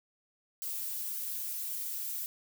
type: noise with flanger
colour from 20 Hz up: violet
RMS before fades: -37 dBFS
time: 0.62-2.26 s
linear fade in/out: 0 ms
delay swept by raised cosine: 1.3 to 5.4 ms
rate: 1.8 Hz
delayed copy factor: +0.65
effects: none